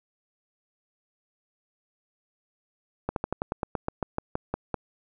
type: slowing click train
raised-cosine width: 1 ms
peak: -13 dBFS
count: 14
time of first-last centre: 3.09-4.743 s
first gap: 72 ms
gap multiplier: 1.09
effects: none